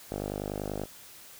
5% pulse tone with low-pass filter, 50.3 Hz, G1, 45 cents sharp, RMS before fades -35 dBFS, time 0.1-0.86 s, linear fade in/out 20 ms, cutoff 770 Hz, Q 1.5, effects white hiss -50 dBFS RMS until 1.39 s

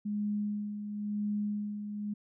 sine tone with tremolo, 207.7 Hz, G#3, in tune, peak -29 dBFS, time 0.05-2.14 s, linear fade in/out 10 ms, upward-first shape sine, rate 0.97 Hz, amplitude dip 55%, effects none

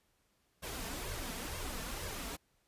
pink noise with flanger, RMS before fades -41 dBFS, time 0.62-2.37 s, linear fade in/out 20 ms, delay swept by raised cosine 1.8 to 4.5 ms, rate 2.1 Hz, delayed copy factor +0.6, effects pink hiss -75 dBFS RMS until 2.67 s + resampled to 32000 Hz

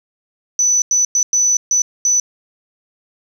sine tone bursts at uneven times, 5980 Hz, F#8, 17 cents sharp, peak -11 dBFS, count 6, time 0.59-0.82 / 0.91-1.05 / 1.15-1.23 / 1.33-1.57 / 1.71-1.82 / 2.05-2.2 s, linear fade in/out 2 ms, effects 7-bit

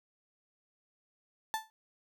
35% pulse tone with exponential decay, 880 Hz, A5, in tune, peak -26 dBFS, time 1.54-1.7 s, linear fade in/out 0 ms, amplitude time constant 33 ms, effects none

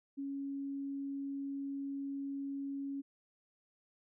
sine tone, 277.2 Hz, C#4, in tune, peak -37 dBFS, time 0.17-3.02 s, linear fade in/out 20 ms, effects none

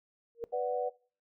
sine tone with exponential growth, 466.2 Hz, A#4, in tune, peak -29 dBFS, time 0.35-0.44 s, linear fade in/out 0 ms, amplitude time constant 19 ms
sine chord, B minor, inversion none, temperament equal, 493.9 / 587.3 / 740 Hz, B4 / D5 / F#5, 0 / 0 / 0 cents, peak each -32 / -36 / -35 dBFS, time 0.52-0.9 s, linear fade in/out 20 ms
effects noise-tail reverb RT60 0.4 s tail -22 dB re dry

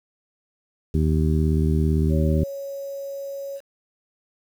harmonic tone, 77.78 Hz, D#2, in tune, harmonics 1 / 2 / 3 / 4 / 5, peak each -20 / -22 / -26 / -30 / -29 dBFS, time 0.94-2.44 s, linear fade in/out 5 ms
sine tone, 554.4 Hz, C#5, in tune, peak -29 dBFS, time 2.09-3.61 s, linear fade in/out 50 ms
effects 8-bit

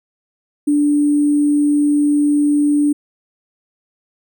sine tone with sample-and-hold, 292.7 Hz, D4, 6 cents flat, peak -11 dBFS, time 0.67-2.93 s, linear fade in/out 10 ms, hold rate 8820 Hz, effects none

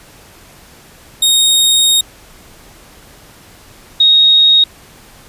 sawtooth / sine tone pair in turn, 3729 / 3748 Hz, A#7 / A#7, 0 / +9 cents, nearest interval unison, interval 9 cents, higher second, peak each -5 dBFS, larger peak neither, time 1.22-2.01 / 4-4.64 s, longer first, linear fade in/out 5 ms, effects pink hiss -41 dBFS RMS until 5.28 s + resampled to 32000 Hz

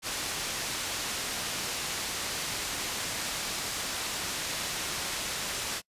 white low-pass noise, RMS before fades -34 dBFS, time 0.02-5.82 s, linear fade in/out 50 ms, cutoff 7200 Hz, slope 12 dB/octave, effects noise-tail reverb RT60 0.1 s tail -26 dB re dry + resampled to 32000 Hz

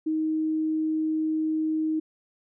sine tone, 314 Hz, D#4, 16 cents sharp, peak -23 dBFS, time 0.06-2 s, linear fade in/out 10 ms, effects none

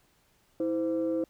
sine tone pair together, 324.9 / 515.7 Hz, E4 / C5, -25 / -25 cents, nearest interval minor sixth, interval 800 cents, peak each -27 / -29 dBFS, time 0.6-1.24 s, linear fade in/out 2 ms, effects tanh soft clip ceiling -21 dBFS + pink hiss -67 dBFS RMS until 1.29 s

